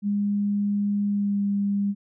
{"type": "tone with pitch glide", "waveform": "sine", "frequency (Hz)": [203.7, 201.1], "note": ["G#3", "G3"], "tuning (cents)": [-33, 44], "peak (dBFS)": -21, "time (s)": [0.02, 1.95], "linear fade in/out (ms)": 50, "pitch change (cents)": -23, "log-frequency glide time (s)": [1.07, 1.42], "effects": []}